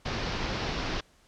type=low-pass noise; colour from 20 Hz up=pink; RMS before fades=-32 dBFS; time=0.05-1.01 s; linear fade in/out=10 ms; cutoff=5600 Hz; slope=48 dB/octave; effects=pink hiss -62 dBFS RMS until 1.27 s + low-pass 9000 Hz 12 dB/octave